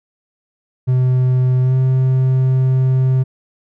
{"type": "tone with pitch glide", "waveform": "triangle", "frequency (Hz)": [127.6, 130.28], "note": ["C3", "C3"], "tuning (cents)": [-43, -7], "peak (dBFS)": -9, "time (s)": [0.87, 3.24], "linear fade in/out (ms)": 20, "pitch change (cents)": 36, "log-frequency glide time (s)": [1.61, 1.75], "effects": []}